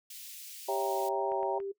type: high-pass noise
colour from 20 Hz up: white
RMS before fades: -46 dBFS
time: 0.1-1.09 s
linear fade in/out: 5 ms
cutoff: 2500 Hz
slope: 24 dB/octave
type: chord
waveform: sine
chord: C# diminished seventh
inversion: none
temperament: equal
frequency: 554.4 / 659.3 / 784 / 932.3 Hz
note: C#5 / E5 / G5 / Bb5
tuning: 0 / 0 / 0 / 0 cents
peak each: -35 dBFS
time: 0.68-1.59 s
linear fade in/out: 10 ms
type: tone with vibrato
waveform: sine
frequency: 392 Hz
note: G4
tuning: in tune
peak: -34 dBFS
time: 0.68-1.72 s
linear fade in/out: 10 ms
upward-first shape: square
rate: 2.3 Hz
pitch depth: 10 cents each way
type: clicks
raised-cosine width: 0.5 ms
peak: -35 dBFS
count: 3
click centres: 1.319 / 1.43 / 1.602 s
effects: noise-tail reverb RT60 0.1 s tail -18 dB re dry